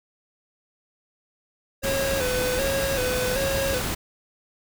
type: tone with vibrato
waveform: square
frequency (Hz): 523.3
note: C5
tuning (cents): 0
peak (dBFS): -25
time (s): 1.82-3.82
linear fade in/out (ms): 50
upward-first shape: square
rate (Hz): 1.3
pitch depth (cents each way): 70
type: noise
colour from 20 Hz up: pink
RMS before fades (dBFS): -28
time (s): 1.83-3.95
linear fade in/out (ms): 10
effects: none